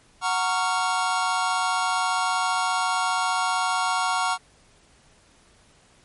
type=chord; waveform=square; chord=Gb major seventh; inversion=none; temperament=just; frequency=740 / 925 / 1110 / 1387.5 Hz; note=Gb5 / Bb5 / Db6 / F6; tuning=0 / -14 / +2 / -12 cents; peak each=-28 dBFS; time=0.21-4.38 s; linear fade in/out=50 ms; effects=pink hiss -57 dBFS RMS until 6.04 s + MP3 48 kbps